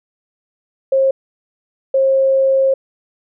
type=tone bursts at uneven times; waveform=sine; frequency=536 Hz; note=C5; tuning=42 cents sharp; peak=-10 dBFS; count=2; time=0.92-1.11 / 1.94-2.74 s; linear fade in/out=5 ms; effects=none